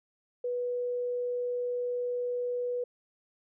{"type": "tone", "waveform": "sine", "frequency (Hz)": 490.2, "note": "B4", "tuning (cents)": -13, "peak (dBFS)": -29, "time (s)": [0.44, 2.84], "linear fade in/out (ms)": 5, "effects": []}